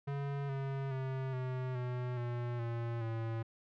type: tone with pitch steps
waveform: square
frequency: 140.6 / 136.36 / 132.25 / 128.26 / 124.4 / 120.64 / 117.01 / 113.48 Hz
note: C#3 / C#3 / C3 / C3 / B2 / B2 / A#2 / A#2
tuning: +25 / -28 / +19 / -34 / +13 / -40 / +7 / -46 cents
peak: -36 dBFS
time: 0.07-3.43 s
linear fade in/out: 10 ms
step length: 420 ms
effects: low-pass 2000 Hz 12 dB/octave